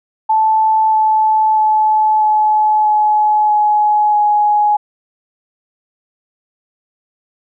sine tone with pitch steps, 875 / 868.5 / 862 / 855.5 / 849.1 / 842.8 / 836.5 Hz, A5 / A5 / A5 / A5 / G#5 / G#5 / G#5, -10 / -23 / -36 / -49 / +38 / +25 / +12 cents, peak -9 dBFS, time 0.29-4.77 s, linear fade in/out 10 ms, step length 640 ms, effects none

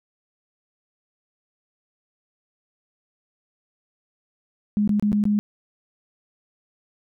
sine tone with dropouts, 207.7 Hz, G#3, in tune, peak -17 dBFS, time 4.77-5.39 s, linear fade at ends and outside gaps 0 ms, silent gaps 4.876-4.893 / 4.997-5.025 / 5.119-5.129 / 5.239-5.254 s, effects none

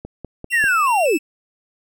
click train, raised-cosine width 2 ms, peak -18 dBFS, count 4, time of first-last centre 0.05-0.641 s, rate 5.08 Hz
45% pulse tone with vibrato, 2684 Hz, E7, 31 cents sharp, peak -23 dBFS, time 0.5-1.19 s, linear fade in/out 20 ms, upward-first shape square, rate 2.7 Hz, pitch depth 38 cents each way
sine linear sweep, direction down, 1977 to 261.6 Hz, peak -14 dBFS, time 0.52-1.18 s, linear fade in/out 20 ms
effects none

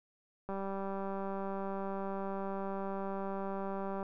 click train, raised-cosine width 1 ms, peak -26 dBFS, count 691, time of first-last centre 0.49-4.028 s, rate 195 Hz, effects none

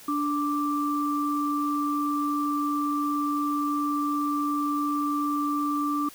sine tone pair together, 291.9 / 1174.7 Hz, D4 / D6, -10 / 0 cents, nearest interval 2 octaves, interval 2410 cents, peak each -26 / -27 dBFS, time 0.08-6.09 s, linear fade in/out 5 ms, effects white hiss -48 dBFS RMS until 6.14 s

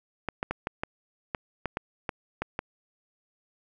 clicks, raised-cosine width 0.5 ms, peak -14 dBFS, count 11, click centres 0.287 / 0.429 / 0.51 / 0.671 / 0.835 / 1.348 / 1.657 / 1.771 / 2.092 / 2.42 / 2.591 s, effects none

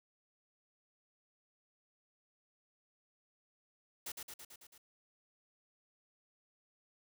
white noise with echo, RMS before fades -43 dBFS, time 4.06-4.12 s, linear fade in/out 5 ms, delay 110 ms, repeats 6, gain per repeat -3 dB, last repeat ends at 4.78 s, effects none

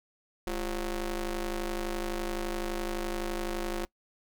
sawtooth ring-modulated tone, 185.9 Hz, F#3, 8 cents sharp, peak -24 dBFS, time 0.47-3.85 s, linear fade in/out 0 ms, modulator 160 Hz, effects noise-tail reverb RT60 0.1 s tail -22 dB re dry

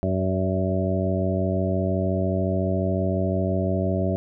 harmonic tone with a mistuned harmonic, 93.9 Hz, F#2, 26 cents sharp, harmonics 1 / 2 / 3 / 4 / 5 / 6 / 7, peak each -25 / -26 / -31 / -30 / -38 / -30 / -29 dBFS, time 0.03-4.16 s, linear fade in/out 0 ms, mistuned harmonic 6, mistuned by +25 cents, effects none

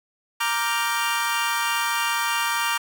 25% pulse chord, G minor seventh, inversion first, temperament equal, 932.3 / 1174.7 / 1396.9 / 1568 Hz, Bb5 / D6 / F6 / G6, 0 / 0 / 0 / 0 cents, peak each -22 / -23 / -26 / -26 dBFS, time 0.4-2.78 s, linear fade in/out 10 ms, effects none

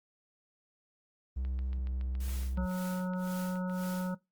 triangle tone with vibrato, 64.2 Hz, C2, 32 cents flat, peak -30 dBFS, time 1.36-2.66 s, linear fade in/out 10 ms, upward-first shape square, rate 1.2 Hz, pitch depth 9 cents each way
click train, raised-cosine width 0.3 ms, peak -37 dBFS, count 18, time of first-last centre 1.45-3.838 s, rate 7.12 Hz
white noise with tremolo, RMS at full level -47 dBFS, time 2.2-4.16 s, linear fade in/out 5 ms, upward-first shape sine, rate 1.9 Hz, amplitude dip 100%
harmonic tone, 183.1 Hz, F#3, 18 cents flat, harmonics 1 / 3 / 5 / 7 / 8, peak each -31 / -41 / -45 / -48 / -49 dBFS, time 2.57-4.15 s, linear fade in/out 10 ms
effects noise-tail reverb RT60 0.2 s tail -21 dB re dry + Opus 32 kbps

